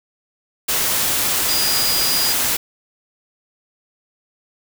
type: tone in noise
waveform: sine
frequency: 4886 Hz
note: D#8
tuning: 32 cents flat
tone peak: -20 dBFS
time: 1.48-2.33 s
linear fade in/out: 10 ms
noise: white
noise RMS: -19 dBFS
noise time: 0.68-2.57 s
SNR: -4 dB
effects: none